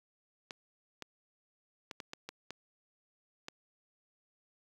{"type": "clicks", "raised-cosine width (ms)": 0.2, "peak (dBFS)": -24, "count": 8, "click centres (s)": [0.508, 1.023, 1.912, 2.002, 2.134, 2.29, 2.506, 3.484], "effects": ["high-pass 100 Hz 12 dB/octave", "9-bit"]}